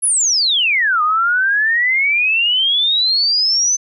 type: exponential two-way sweep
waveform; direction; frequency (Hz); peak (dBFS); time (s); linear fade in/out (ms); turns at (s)
sine; down then up; 11040 to 1208 to 6200; -12; 0.02-3.77; 20; 1.02
effects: none